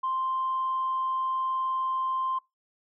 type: tone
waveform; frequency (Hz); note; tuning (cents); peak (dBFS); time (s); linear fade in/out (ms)
sine; 1046.5; C6; 0; -25; 0.03-2.39; 10
effects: noise-tail reverb RT60 0.2 s tail -23 dB re dry + tanh soft clip ceiling -21 dBFS